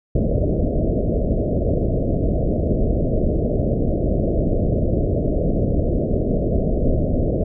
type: low-pass noise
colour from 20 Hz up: pink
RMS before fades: -19 dBFS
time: 0.15-7.44 s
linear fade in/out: 5 ms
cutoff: 660 Hz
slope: 96 dB/octave
effects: none